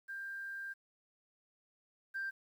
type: tone pair in turn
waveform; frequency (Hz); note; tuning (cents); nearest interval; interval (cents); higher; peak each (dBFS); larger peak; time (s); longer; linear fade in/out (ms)
sine; 1589 / 1578.9; G6 / G6; +23 / +12; unison; 11; first; -40 / -35; second; 0.08-0.74 / 2.14-2.31; first; 20
effects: tanh soft clip ceiling -33 dBFS + 11-bit